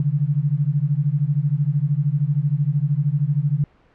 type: beating tone pair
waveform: sine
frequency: 138.59 / 151.59 Hz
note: C#3 / D#3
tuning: 0 / -45 cents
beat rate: 13 Hz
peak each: -20 dBFS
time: 0-3.64 s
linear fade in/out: 2 ms
effects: pink hiss -56 dBFS RMS until 3.94 s + low-pass 2000 Hz 12 dB/octave